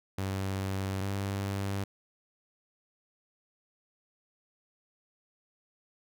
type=tone pair in turn; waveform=sawtooth; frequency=96.5 / 98.7 Hz; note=G2 / G2; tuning=-27 / +12 cents; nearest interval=unison; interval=39 cents; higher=second; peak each=-27 dBFS; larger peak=neither; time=0.18-1.01 / 1.01-1.84 s; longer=neither; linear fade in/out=5 ms; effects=none